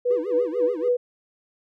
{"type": "tone with tremolo", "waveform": "sine", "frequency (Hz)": 490.8, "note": "B4", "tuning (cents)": -11, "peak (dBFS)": -16, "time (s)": [0.05, 0.97], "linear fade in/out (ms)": 10, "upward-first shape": "triangle", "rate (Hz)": 3.8, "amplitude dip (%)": 100}
{"type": "tone with vibrato", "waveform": "triangle", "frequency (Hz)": 357.3, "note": "F4", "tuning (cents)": 40, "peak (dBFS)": -26, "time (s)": [0.1, 0.89], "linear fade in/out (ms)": 10, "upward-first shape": "sine", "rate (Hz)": 6.9, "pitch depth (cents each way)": 280}
{"effects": []}